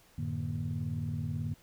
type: tone cluster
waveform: sine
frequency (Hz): 91.6 / 110.3 / 149.9 / 234.6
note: F#2 / A2 / D3 / A#3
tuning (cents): -17 / +5 / +36 / +11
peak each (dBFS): -38 / -36 / -35 / -40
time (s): 0.18-1.54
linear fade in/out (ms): 5
effects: tanh soft clip ceiling -24 dBFS + pink hiss -62 dBFS RMS until 1.62 s